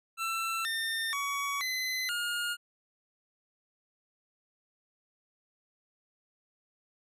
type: tone with pitch steps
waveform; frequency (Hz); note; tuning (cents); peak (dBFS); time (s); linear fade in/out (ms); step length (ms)
25% pulse; 1339 / 1811 / 1127 / 2031 / 1423; E6 / A6 / C#6 / B6 / F6; +27 / +49 / +28 / +48 / +32; -27; 0.17-2.57; 50; 480
effects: resampled to 32000 Hz